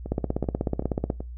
two click trains, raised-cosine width 2 ms, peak -11 / -20 dBFS, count 17 / 4, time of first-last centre 0.12-1.102 / 0.06-1.205 s, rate 16.3 / 2.62 Hz, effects noise-tail reverb RT60 0.2 s tail -21 dB re dry + added 60 Hz sine -35 dBFS peak until 1.37 s

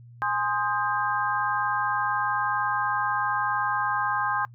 sine chord, Ab major seventh, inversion none, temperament equal with one note detuned, 830.6 / 1046.5 / 1244.5 / 1590.8 Hz, Ab5 / C6 / Eb6 / G6, 0 / 0 / 0 / +25 cents, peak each -29 / -28 / -30 / -29 dBFS, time 0.22-4.45 s, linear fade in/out 0 ms, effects noise-tail reverb RT60 0.1 s tail -24 dB re dry + added 119 Hz sine -45 dBFS peak until 4.54 s

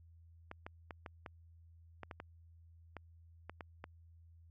clicks, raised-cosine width 0.5 ms, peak -30 dBFS, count 12, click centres 0.514 / 0.665 / 0.908 / 1.062 / 1.262 / 2.033 / 2.112 / 2.201 / 2.967 / 3.496 / 3.608 / 3.841 s, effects added 83 Hz sine -58 dBFS peak until 4.5 s

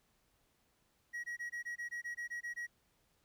triangle tone bursts, 1907 Hz, A#6, 39 cents sharp, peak -37 dBFS, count 12, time 1.13-2.67 s, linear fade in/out 20 ms, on 110 ms, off 20 ms, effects pink hiss -75 dBFS RMS until 3.24 s

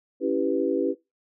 sine chord, C# half-diminished seventh, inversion none, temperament equal, 277.2 / 329.6 / 392 / 493.9 Hz, C#4 / E4 / G4 / B4, 0 / 0 / 0 / 0 cents, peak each -27 dBFS, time 0.2-0.95 s, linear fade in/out 50 ms, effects noise-tail reverb RT60 0.2 s tail -18 dB re dry

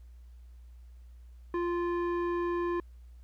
square tone with low-pass filter, 347.5 Hz, F4, 9 cents flat, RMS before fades -31 dBFS, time 1.54-2.8 s, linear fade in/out 2 ms, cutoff 1400 Hz, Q 1.3, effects added 60 Hz sine -48 dBFS peak until 3.23 s + pink hiss -73 dBFS RMS until 3.23 s

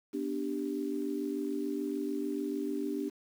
sine chord, G major, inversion first, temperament equal, 246.9 / 293.7 / 392 Hz, B3 / D4 / G4, 0 / 0 / 0 cents, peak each -38 / -34 / -37 dBFS, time 0.13-3.1 s, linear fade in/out 20 ms, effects 9-bit

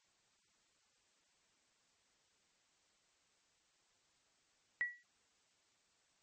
sine tone with exponential decay, 1938 Hz, B6, 33 cents flat, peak -30 dBFS, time 4.81-5.03 s, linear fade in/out 0 ms, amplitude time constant 46 ms, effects white hiss -75 dBFS RMS until 6.22 s + MP3 32 kbps

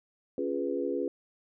sine chord, C# dominant seventh, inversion none, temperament equal, 277.2 / 349.2 / 415.3 / 493.9 Hz, C#4 / E#4 / G#4 / B4, 0 / 0 / 0 / 0 cents, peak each -34 dBFS, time 0.38-1.08 s, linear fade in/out 2 ms, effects none

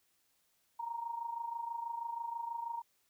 sine tone with amplitude modulation, 932.3 Hz, A#5, in tune, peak -34 dBFS, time 0.79-2.82 s, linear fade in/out 10 ms, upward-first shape sine, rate 26.2 Hz, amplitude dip 70%, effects white hiss -75 dBFS RMS until 3.09 s

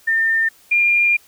sine tone pair in turn, 1806 / 2404 Hz, A6 / D7, +45 / +40 cents, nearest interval perfect fourth, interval 495 cents, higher second, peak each -14 / -12 dBFS, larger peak second, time 0.07-0.49 / 0.71-1.17 s, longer second, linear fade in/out 10 ms, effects white hiss -51 dBFS RMS until 1.27 s

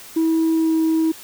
sine tone with pitch glide, 324 to 321.2 Hz, E4 to E4, -30 to -45 cents, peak -13 dBFS, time 0.16-1.12 s, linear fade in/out 10 ms, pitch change -15 cents, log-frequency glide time 0.52-0.76 s, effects tanh soft clip ceiling -13 dBFS + white hiss -40 dBFS RMS until 1.23 s

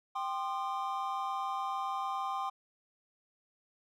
triangle chord, C minor, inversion second, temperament equal with one note detuned, 784 / 1046.5 / 1213.3 Hz, G5 / C6 / Eb6, 0 / 0 / -44 cents, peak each -35 / -35 / -37 dBFS, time 0.15-2.5 s, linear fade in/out 10 ms, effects none

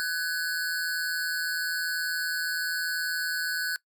square tone cluster, 1505 / 1666 / 4347 Hz, F#6 / G#6 / C#8, +29 / +5 / -35 cents, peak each -30 / -34 / -37 dBFS, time 0-3.76 s, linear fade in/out 0 ms, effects noise-tail reverb RT60 0.1 s tail -21 dB re dry

